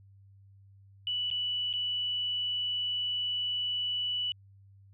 sine tone with dropouts, 2960 Hz, F#7, in tune, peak -29 dBFS, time 1.07-4.32 s, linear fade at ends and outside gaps 1 ms, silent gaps 1.302-1.312 / 1.729-1.737 s, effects added 98 Hz sine -54 dBFS peak until 4.93 s

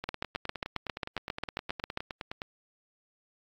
two click trains, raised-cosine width 0.3 ms, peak -15 / -20 dBFS, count 15 / 24, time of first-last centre 0.09-1.974 / 0.04-2.418 s, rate 7.43 / 9.67 Hz, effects AAC 48 kbps

